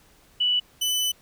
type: tone pair in turn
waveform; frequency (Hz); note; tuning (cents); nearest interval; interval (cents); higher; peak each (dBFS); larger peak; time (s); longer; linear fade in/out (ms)
sine / sawtooth; 2960 / 2998; F#7 / F#7; 0 / +22; unison; 22; second; -19; neither; 0.4-0.6 / 0.81-1.12; second; 10
effects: pink hiss -57 dBFS RMS until 1.21 s